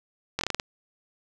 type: slowing click train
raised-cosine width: 0.2 ms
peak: -9 dBFS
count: 7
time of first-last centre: 0.39-0.599 s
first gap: 21 ms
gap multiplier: 1.2
effects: none